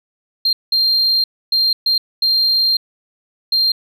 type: tone bursts at uneven times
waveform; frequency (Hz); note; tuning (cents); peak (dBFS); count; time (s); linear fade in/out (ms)
sine; 4186; C8; 0; -10; 6; 0.45-0.53 / 0.72-1.24 / 1.52-1.73 / 1.86-1.98 / 2.22-2.77 / 3.52-3.72; 5
effects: tanh soft clip ceiling -10 dBFS